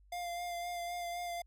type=tone with vibrato; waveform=square; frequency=698.5 Hz; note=F5; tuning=in tune; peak=-38 dBFS; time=0.12-1.42 s; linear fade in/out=5 ms; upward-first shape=sine; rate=3.9 Hz; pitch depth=21 cents each way; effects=added 49 Hz sine -60 dBFS peak until 1.46 s